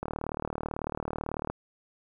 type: click train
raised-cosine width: 1 ms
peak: -18 dBFS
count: 57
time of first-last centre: 0.03-1.5 s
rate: 38.1 Hz
effects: 10-bit